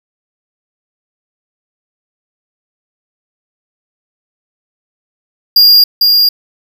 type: tone with echo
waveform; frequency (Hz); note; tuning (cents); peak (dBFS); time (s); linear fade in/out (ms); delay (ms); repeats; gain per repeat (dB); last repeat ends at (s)
square; 4818; D8; +43; -3; 5.56-5.84; 5; 450; 1; -3; 6.29
effects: none